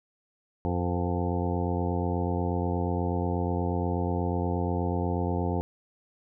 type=harmonic tone with a mistuned harmonic; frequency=88.3 Hz; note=F2; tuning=20 cents sharp; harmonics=1 / 2 / 3 / 4 / 5 / 6 / 8 / 9 / 10; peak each=-29 / -32 / -34 / -35 / -36 / -37 / -38 / -39 / -39 dBFS; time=0.65-5.61 s; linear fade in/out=0 ms; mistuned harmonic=6; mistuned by=-35 cents; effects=none